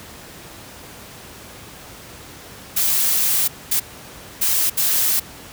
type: noise bursts at uneven times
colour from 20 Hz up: blue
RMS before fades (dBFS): -18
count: 4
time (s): 2.76-3.48 / 3.71-3.8 / 4.41-4.7 / 4.77-5.2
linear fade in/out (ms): 10
effects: pink hiss -39 dBFS RMS until 5.52 s + high-pass 60 Hz 12 dB/octave